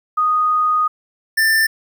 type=tone pair in turn; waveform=sine / square; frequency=1241 / 1781.2 Hz; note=D#6 / A6; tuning=-5 / +21 cents; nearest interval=tritone; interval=626 cents; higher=second; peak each=-13 dBFS; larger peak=neither; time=0.17-0.88 / 1.37-1.67 s; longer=first; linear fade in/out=10 ms; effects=9-bit